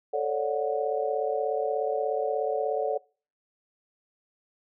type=chord; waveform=sine; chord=D major seventh; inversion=second; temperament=just; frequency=440.5 / 550.6 / 587.3 / 734.2 Hz; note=A4 / C#5 / D5 / F#5; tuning=+2 / -12 / 0 / -14 cents; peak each=-29 / -31 / -31 / -31 dBFS; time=0.13-2.98 s; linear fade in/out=10 ms; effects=noise-tail reverb RT60 0.4 s tail -25 dB re dry